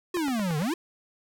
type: exponential two-way sweep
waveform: square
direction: down then up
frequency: 370 to 144.2 to 370 Hz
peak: -26 dBFS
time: 0.14-0.74 s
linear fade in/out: 5 ms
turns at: 0.58 s
type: click train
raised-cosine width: 0.5 ms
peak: -21 dBFS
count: 5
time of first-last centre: 0.17-0.621 s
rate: 8.87 Hz
effects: none